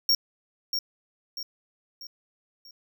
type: tone with echo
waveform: square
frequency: 5540 Hz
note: F8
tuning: 15 cents flat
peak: -19 dBFS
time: 0.09-0.15 s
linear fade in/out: 2 ms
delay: 640 ms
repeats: 4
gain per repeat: -7 dB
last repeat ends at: 2.71 s
effects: none